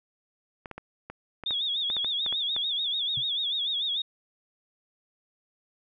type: clicks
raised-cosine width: 0.5 ms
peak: -23 dBFS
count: 12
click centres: 0.658 / 0.713 / 0.78 / 1.1 / 1.437 / 1.508 / 1.901 / 1.967 / 2.046 / 2.263 / 2.326 / 2.564 s
type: tone with vibrato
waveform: sine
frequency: 3520 Hz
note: A7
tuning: in tune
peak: -26 dBFS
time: 1.46-4.02 s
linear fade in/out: 5 ms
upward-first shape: sine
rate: 6.8 Hz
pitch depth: 120 cents each way
type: tone with exponential decay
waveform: sine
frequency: 126.6 Hz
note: B2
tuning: 43 cents sharp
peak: -32 dBFS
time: 3.17-3.26 s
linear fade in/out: 5 ms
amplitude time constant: 18 ms
effects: none